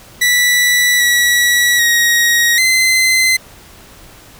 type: tone with pitch steps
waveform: sawtooth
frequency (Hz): 1963 / 1936 / 1887 / 2059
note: B6 / B6 / A#6 / C7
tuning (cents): -11 / -35 / +21 / -28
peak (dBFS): -6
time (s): 0.21-3.37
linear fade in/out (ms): 10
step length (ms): 790
effects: pink hiss -40 dBFS RMS until 4.39 s